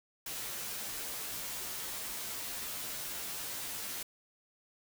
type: noise with comb filter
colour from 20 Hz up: white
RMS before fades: -40 dBFS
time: 0.26-4.03 s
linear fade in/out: 5 ms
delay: 12 ms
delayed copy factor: -0.85
effects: none